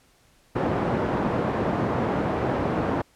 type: band-pass noise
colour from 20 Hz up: pink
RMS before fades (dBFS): -25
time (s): 0.55-3.02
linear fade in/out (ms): 10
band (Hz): 130 to 1000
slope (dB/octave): 12
effects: pink hiss -60 dBFS RMS until 3.15 s + low-pass 12000 Hz 12 dB/octave